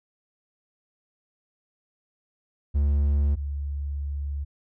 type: tone pair in turn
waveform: triangle / sine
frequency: 71.6 / 71.15 Hz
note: D2 / C#2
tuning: -43 / +46 cents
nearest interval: unison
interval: 11 cents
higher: first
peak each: -17 / -27 dBFS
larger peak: first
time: 2.74-3.36 / 3.36-4.45 s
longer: second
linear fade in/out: 20 ms
effects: none